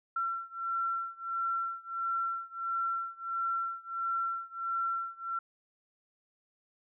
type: beating tone pair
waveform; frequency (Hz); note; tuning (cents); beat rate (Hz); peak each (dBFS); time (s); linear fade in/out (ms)
sine; 1355 / 1356.5; E6 / E6; +47 / +49; 1.5; -34 / -35; 0.16-5.39; 5
effects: none